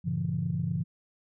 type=chord; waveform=sine; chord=G diminished seventh; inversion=none; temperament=just; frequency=98 / 117.6 / 141.12 / 169.34 Hz; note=G2 / Bb2 / Db3 / Fb3; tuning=0 / +16 / +31 / +47 cents; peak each=-35 / -35 / -32 / -30 dBFS; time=0.04-0.84 s; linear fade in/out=20 ms; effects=tanh soft clip ceiling -17 dBFS